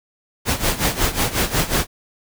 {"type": "noise with tremolo", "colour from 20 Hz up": "pink", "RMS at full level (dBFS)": -17, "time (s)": [0.45, 1.87], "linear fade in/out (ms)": 50, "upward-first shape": "sine", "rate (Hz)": 5.5, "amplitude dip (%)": 80, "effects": []}